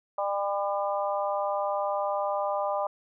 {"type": "harmonic tone", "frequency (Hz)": 200, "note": "G3", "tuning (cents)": 35, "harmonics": [3, 4, 5, 6], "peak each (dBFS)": [-29, -31, -33, -35], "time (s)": [0.18, 2.87], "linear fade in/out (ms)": 5, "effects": []}